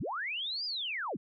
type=linear two-way sweep; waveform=sine; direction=up then down; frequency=53 to 5000 to 109.7 Hz; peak=-33 dBFS; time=0-1.17 s; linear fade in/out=10 ms; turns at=0.65 s; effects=none